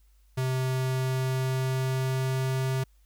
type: tone with pitch glide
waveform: square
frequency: 129.9 to 131.56 Hz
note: C3 to C3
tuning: -12 to +10 cents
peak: -26 dBFS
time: 0.37-2.84 s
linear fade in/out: 10 ms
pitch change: +22 cents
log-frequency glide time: 0.56-2.7 s
effects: added 50 Hz sine -57 dBFS peak until 3.05 s + white hiss -71 dBFS RMS until 3.05 s